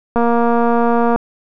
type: click train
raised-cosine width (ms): 1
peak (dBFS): -3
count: 236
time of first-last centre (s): 0.16-1.16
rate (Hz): 235
effects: none